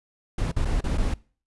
brown noise with dropouts, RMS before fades -24 dBFS, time 0.38-1.14 s, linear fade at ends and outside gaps 5 ms, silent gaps 0.517-0.563 / 0.649-0.653 / 0.808-0.839 / 0.976-0.98 s, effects noise-tail reverb RT60 0.4 s tail -22 dB re dry + resampled to 24000 Hz

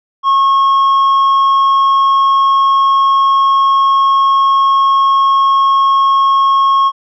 sine tone with tanh clipping, 1090 Hz, C#6, 29 cents flat, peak -8 dBFS, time 0.23-6.92 s, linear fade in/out 50 ms, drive 4 dB, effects none

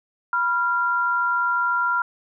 sine tone pair together, 980 / 1386 Hz, B5 / F6, -14 / -14 cents, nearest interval tritone, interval 600 cents, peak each -24 / -20 dBFS, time 0.33-2.02 s, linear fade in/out 2 ms, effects none

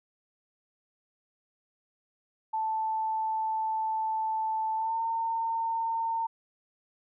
sine tone with pitch glide, 880 to 908.9 Hz, A5 to A#5, 0 to -44 cents, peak -27 dBFS, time 2.53-6.27 s, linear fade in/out 10 ms, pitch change +56 cents, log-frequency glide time 4.75-5.01 s, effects none

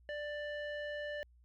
square tone with low-pass filter, 590 Hz, D5, 8 cents sharp, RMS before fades -41 dBFS, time 0.09-1.23 s, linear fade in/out 0 ms, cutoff 2300 Hz, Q 3.2, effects added 60 Hz sine -61 dBFS peak until 1.44 s

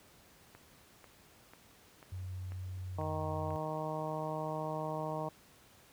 click train, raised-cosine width 0.5 ms, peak -37 dBFS, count 7, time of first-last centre 0.55-3.506 s, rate 2.03 Hz
sine tone, 92.5 Hz, F#2, in tune, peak -38 dBFS, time 2.12-3.56 s, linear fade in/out 0 ms
harmonic tone, 155.6 Hz, D#3, in tune, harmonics 1 / 2 / 3 / 4 / 5 / 6 / 7, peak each -41 / -45 / -44 / -40 / -44 / -43 / -46 dBFS, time 2.98-5.29 s, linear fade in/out 5 ms
effects pink hiss -61 dBFS RMS until 5.92 s + high-pass 60 Hz 12 dB/octave

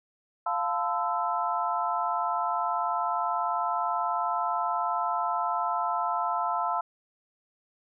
sine chord, F major seventh, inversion none, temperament equal with one note detuned, 698.5 / 880 / 1020.2 / 1318.5 Hz, F5 / A5 / C6 / E6, 0 / 0 / -44 / 0 cents, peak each -31 dBFS, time 0.46-6.81 s, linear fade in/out 5 ms, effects none

